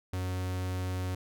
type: tone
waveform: 45% pulse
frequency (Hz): 92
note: F#2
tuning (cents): -9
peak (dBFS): -31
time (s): 0.13-1.15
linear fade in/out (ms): 5
effects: none

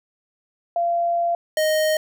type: tone pair in turn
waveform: sine / square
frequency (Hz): 687 / 621.4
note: F5 / D#5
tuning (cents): -29 / -2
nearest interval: major second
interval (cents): 173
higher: first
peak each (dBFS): -18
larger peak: neither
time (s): 0.76-1.35 / 1.57-1.97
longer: first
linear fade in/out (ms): 2
effects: none

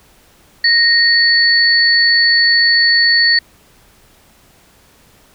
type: tone pair together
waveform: sine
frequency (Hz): 1864.7 / 4449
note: A#6 / C#8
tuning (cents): 0 / +5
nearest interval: octave + minor third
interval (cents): 1505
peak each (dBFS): -11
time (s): 0.64-3.39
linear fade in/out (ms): 5
effects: pink hiss -49 dBFS RMS until 5.34 s

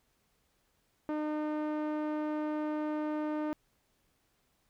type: tone with low-pass filter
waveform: sawtooth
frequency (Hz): 303.9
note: D#4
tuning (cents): -41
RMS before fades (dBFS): -34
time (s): 1.09-3.53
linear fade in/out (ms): 0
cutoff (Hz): 1200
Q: 0.72
effects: pink hiss -74 dBFS RMS until 4.69 s

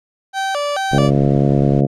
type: tone with vibrato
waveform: 30% pulse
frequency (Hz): 671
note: E5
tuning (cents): +31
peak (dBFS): -15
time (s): 0.33-1.11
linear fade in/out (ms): 50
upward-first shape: square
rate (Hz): 2.3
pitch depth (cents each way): 250
type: noise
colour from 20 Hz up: brown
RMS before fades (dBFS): -30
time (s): 0.91-1.81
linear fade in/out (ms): 5
type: harmonic tone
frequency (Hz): 69.9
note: C#2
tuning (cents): +15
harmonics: 2 / 3 / 4 / 5 / 6 / 7 / 8 / 9 / 10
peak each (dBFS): -14 / -18 / -20 / -22 / -24 / -25 / -26 / -27 / -28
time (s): 0.92-1.87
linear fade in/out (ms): 20
effects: low-pass 7000 Hz 12 dB/octave

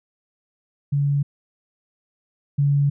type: tone pair in turn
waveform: sine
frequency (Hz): 142.2 / 142.2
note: C#3 / C#3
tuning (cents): +45 / +45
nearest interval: unison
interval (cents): 0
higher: neither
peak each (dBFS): -17 / -15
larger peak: second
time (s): 0.92-1.23 / 2.58-2.9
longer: second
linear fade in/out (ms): 10
effects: none

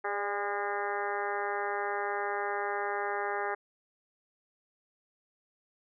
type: harmonic tone with a mistuned harmonic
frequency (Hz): 203.4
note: G#3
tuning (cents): -36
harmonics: 2 / 3 / 4 / 5 / 6 / 7 / 8 / 9 / 10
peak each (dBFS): -36 / -41 / -35 / -43 / -39 / -42 / -40 / -41 / -46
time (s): 0.04-3.55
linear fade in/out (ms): 10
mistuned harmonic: 3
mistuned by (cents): -43
effects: none

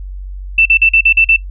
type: tone bursts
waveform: sine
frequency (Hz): 2666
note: E7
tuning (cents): +19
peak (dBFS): -5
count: 7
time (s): 0.58-1.363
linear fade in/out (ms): 5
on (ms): 75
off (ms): 43
effects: noise-tail reverb RT60 0.1 s tail -19 dB re dry + added 47 Hz sine -23 dBFS peak until 1.5 s

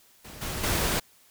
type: noise with level steps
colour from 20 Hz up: pink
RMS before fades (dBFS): -44 / -33 / -26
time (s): 0.24-1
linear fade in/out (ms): 10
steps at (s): 0.41 / 0.63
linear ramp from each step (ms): 10
effects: white hiss -59 dBFS RMS until 1.3 s

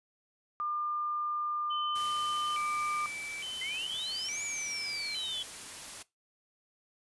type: tone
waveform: sine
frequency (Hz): 1200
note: D6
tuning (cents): +37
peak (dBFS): -31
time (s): 0.6-3.06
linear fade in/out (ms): 0
type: tone with vibrato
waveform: sine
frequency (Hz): 2660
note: E7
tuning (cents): +15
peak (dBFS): -37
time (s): 1.7-5.43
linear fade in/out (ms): 10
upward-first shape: square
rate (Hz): 0.58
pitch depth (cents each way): 240
type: noise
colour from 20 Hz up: white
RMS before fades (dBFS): -44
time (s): 1.95-6.03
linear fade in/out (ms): 10
type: exponential two-way sweep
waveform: sine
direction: up then down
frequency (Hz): 2026 to 7000 to 3301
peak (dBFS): -36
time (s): 3.61-5.43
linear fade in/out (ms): 5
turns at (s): 4.43
effects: noise-tail reverb RT60 0.2 s tail -20 dB re dry + resampled to 24000 Hz

